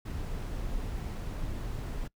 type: noise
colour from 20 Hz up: brown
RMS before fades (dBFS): -35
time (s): 0.05-2.08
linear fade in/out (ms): 10
effects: noise-tail reverb RT60 0.1 s tail -23 dB re dry